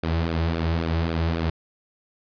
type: tone with flanger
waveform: sawtooth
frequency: 82.41 Hz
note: E2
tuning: in tune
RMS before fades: -24 dBFS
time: 0.03-1.5 s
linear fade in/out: 5 ms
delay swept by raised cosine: 0.98 to 4.38 ms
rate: 3.7 Hz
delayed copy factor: -0.65
effects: resampled to 11025 Hz